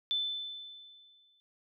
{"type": "tone with exponential decay", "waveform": "sine", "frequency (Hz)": 3520, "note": "A7", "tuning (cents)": 0, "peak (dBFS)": -27, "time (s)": [0.11, 1.4], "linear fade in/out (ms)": 0, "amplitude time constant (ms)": 280, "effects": []}